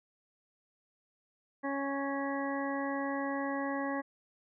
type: harmonic tone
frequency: 277.2 Hz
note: C#4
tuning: in tune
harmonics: 1 / 2 / 3 / 4 / 6 / 7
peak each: -35 / -38 / -40 / -41 / -43 / -43 dBFS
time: 1.63-4.02 s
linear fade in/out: 20 ms
effects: none